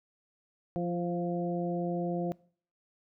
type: harmonic tone with a mistuned harmonic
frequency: 174.61 Hz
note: F3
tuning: in tune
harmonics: 1 / 2 / 3 / 4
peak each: -32 / -35 / -37 / -38 dBFS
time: 0.76-2.32 s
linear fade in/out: 0 ms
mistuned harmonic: 2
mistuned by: -18 cents
effects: noise-tail reverb RT60 0.5 s tail -23 dB re dry